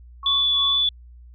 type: tone with tremolo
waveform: sine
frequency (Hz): 1108.7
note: C#6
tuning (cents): 0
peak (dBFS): -27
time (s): 0.23-0.84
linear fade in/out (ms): 2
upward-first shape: sine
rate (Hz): 2.9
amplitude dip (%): 90
type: tone with vibrato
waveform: sine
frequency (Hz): 3455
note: A7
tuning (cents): -32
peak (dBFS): -17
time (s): 0.26-0.89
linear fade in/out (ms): 2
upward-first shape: triangle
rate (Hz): 2.5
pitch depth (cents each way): 9
effects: added 60 Hz sine -42 dBFS peak until 1.34 s